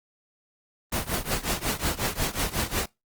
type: noise with tremolo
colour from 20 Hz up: pink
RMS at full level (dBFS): -24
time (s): 0.92-2.86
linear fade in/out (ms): 5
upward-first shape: triangle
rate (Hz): 5.5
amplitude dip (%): 95
effects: noise-tail reverb RT60 0.2 s tail -22 dB re dry + Opus 24 kbps